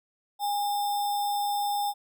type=tone with sample-and-hold; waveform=sine; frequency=817 Hz; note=G#5; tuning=29 cents flat; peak=-25 dBFS; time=0.39-1.94 s; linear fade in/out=50 ms; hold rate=4410 Hz; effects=none